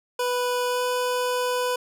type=tone with pitch glide; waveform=25% pulse; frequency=493.9 to 497.3 Hz; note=B4 to B4; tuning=0 to +12 cents; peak=-19 dBFS; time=0.19-1.76 s; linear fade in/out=5 ms; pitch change=+12 cents; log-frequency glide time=0.68-0.82 s; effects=none